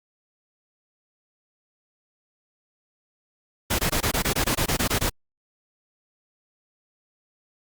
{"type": "noise bursts", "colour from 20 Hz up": "pink", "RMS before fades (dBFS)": -23, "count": 13, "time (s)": [3.7, 5.097], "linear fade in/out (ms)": 10, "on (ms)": 89, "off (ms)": 20, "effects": ["Opus 48 kbps"]}